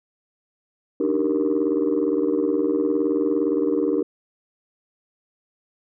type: chord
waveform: sine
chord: Eb major seventh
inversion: third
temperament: just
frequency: 291.7 / 311.1 / 388.9 / 466.7 Hz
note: D4 / Eb4 / G4 / Bb4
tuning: -12 / 0 / -14 / +2 cents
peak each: -23 dBFS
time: 1-4.03 s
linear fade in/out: 5 ms
effects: tanh soft clip ceiling -12 dBFS